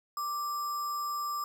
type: tone with sample-and-hold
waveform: sine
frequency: 1174.7 Hz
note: D6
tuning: in tune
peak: -31 dBFS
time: 0.17-1.44 s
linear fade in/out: 2 ms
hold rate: 6300 Hz
effects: none